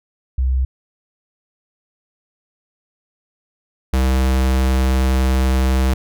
sine / square tone pair in turn, 64.5 / 65.14 Hz, C2 / C2, -24 / -7 cents, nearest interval unison, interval 17 cents, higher second, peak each -14 dBFS, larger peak neither, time 0.38-0.65 / 3.93-5.94 s, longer second, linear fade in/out 5 ms, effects none

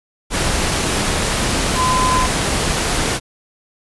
sine tone in noise, 1020 Hz, C6, 44 cents flat, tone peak -15 dBFS, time 1.75-2.28 s, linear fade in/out 50 ms, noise pink, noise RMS -18 dBFS, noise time 0.3-3.2 s, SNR 0 dB, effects resampled to 24000 Hz

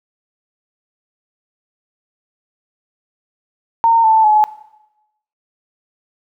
sine tone with pitch steps, 916 / 883.3 / 851.7 Hz, A#5 / A5 / G#5, -31 / +6 / +43 cents, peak -8 dBFS, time 3.84-4.44 s, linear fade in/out 0 ms, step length 200 ms, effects noise-tail reverb RT60 0.9 s tail -18 dB re dry

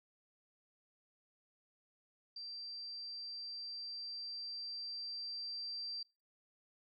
sine tone with level ramp, 4700 Hz, D8, 1 cent sharp, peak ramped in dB -44 to -40 dBFS, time 2.36-6.03 s, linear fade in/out 5 ms, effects noise-tail reverb RT60 0.3 s tail -26 dB re dry

